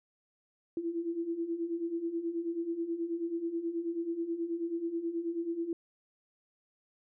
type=beating tone pair; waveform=sine; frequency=329.6 / 338.9 Hz; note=E4 / E4; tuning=0 / +48 cents; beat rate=9.3 Hz; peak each=-38 / -33 dBFS; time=0.77-5.73 s; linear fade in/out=2 ms; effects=none